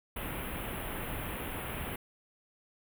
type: band-stop noise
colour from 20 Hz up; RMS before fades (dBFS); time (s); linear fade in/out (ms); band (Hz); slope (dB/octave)
pink; -38; 0.16-1.96; 5; 3200 to 10000; 48
effects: none